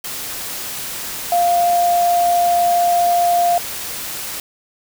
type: tone in noise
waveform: sine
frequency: 698.5 Hz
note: F5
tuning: in tune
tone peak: -12 dBFS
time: 1.32-3.58 s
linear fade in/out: 2 ms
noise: white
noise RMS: -27 dBFS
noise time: 0.04-4.4 s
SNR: +12 dB
effects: none